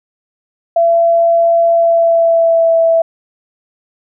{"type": "tone with pitch glide", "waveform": "sine", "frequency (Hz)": [674, 660.1], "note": ["E5", "E5"], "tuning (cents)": [38, 2], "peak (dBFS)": -7, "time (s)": [0.76, 3.02], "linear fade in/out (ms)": 5, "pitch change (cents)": -36, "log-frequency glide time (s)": [1.71, 2.77], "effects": []}